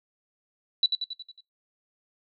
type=tone with echo; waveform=sine; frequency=3951 Hz; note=B7; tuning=in tune; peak=-17 dBFS; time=0.83-0.86 s; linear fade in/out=2 ms; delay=91 ms; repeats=6; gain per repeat=-5 dB; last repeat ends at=1.406 s; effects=noise-tail reverb RT60 0.2 s tail -23 dB re dry